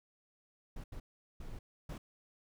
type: noise bursts at uneven times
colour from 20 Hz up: brown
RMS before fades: -44 dBFS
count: 4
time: 0.76-0.84 / 0.92-1 / 1.4-1.59 / 1.89-1.98 s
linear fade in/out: 5 ms
effects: none